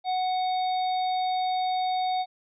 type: harmonic tone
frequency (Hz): 740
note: F#5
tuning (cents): 0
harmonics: 1 / 3 / 5 / 6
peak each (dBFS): -24 / -42 / -38 / -43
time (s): 0.04-2.26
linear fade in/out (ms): 50
effects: none